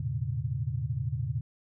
sine tone cluster, 83.8 / 110.5 / 123.6 / 141.2 Hz, E2 / A2 / B2 / C#3, +29 / +8 / +2 / +32 cents, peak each -37 / -34 / -33 / -34 dBFS, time 0-1.41 s, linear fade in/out 5 ms, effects none

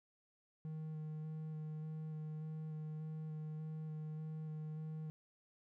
triangle tone with vibrato, 155.7 Hz, D#3, 2 cents sharp, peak -40 dBFS, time 0.65-5.1 s, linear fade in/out 0 ms, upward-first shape square, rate 1.7 Hz, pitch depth 11 cents each way, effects none

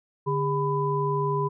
sine tone cluster, 145 / 404.6 / 998 Hz, D3 / G#4 / B5, -22 / -45 / +18 cents, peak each -27 dBFS, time 0.26-1.49 s, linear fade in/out 20 ms, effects none

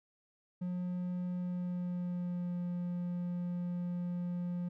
triangle tone with pitch glide, 179.3 to 176.32 Hz, F3 to F3, +46 to +17 cents, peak -32 dBFS, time 0.61-4.69 s, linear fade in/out 10 ms, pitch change -29 cents, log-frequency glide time 1.33-2.58 s, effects none

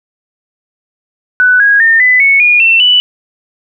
sine tone with pitch steps, 1493 / 1647 / 1817 / 2004 / 2211 / 2439 / 2691 / 2969 Hz, F#6 / G#6 / A#6 / B6 / C#7 / D#7 / E7 / F#7, +15 / -15 / -45 / +25 / -5 / -35 / +35 / +5 cents, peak -4 dBFS, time 1.4-3 s, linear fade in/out 0 ms, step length 200 ms, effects none

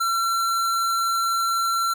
square tone, 1356 Hz, E6, 49 cents sharp, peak -21 dBFS, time 0-1.94 s, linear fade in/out 10 ms, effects none

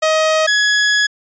sawtooth tone pair in turn, 630 / 1681.9 Hz, D#5 / G#6, +21 / +21 cents, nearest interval octave + perfect fourth, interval 1700 cents, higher second, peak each -8 dBFS, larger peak neither, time 0.02-0.47 / 0.47-1.07 s, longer second, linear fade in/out 10 ms, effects resampled to 16000 Hz

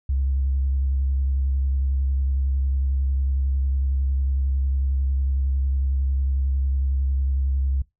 sine tone with vibrato, 67.4 Hz, C#2, 48 cents flat, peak -18 dBFS, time 0.09-7.82 s, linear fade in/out 5 ms, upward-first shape square, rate 11 Hz, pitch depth 23 cents each way, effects noise-tail reverb RT60 0.2 s tail -24 dB re dry + tanh soft clip ceiling -15 dBFS

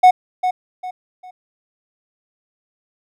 triangle tone with echo, 735 Hz, F#5, 12 cents flat, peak -3 dBFS, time 0.03-0.11 s, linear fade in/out 10 ms, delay 400 ms, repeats 3, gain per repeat -10 dB, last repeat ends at 1.31 s, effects none

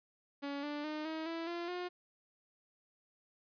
sawtooth tone with pitch steps, 282.5 / 293.8 / 305.6 / 317.8 / 330.6 / 343.8 / 357.6 Hz, C#4 / D4 / D#4 / D#4 / E4 / F4 / F4, +33 / +1 / -31 / +37 / +5 / -27 / +41 cents, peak -34 dBFS, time 0.42-1.89 s, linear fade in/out 20 ms, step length 210 ms, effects resampled to 11025 Hz

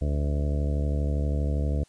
harmonic tone, 72.5 Hz, D2, 22 cents flat, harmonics 1 / 2 / 3 / 4 / 5 / 6 / 7 / 8 / 9, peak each -24 / -31 / -37 / -37 / -46 / -41 / -39 / -45 / -42 dBFS, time 0.01-1.84 s, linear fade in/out 10 ms, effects white hiss -61 dBFS RMS until 1.88 s + resampled to 22050 Hz

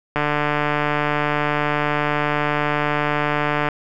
click train, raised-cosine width 0.5 ms, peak -5 dBFS, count 523, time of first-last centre 0.16-3.687 s, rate 148 Hz, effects none

